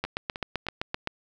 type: two click trains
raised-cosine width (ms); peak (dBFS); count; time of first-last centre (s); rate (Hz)
0.3; -12 / -18; 9 / 3; 0.04-1.074 / 0.05-0.667; 7.74 / 3.24
effects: none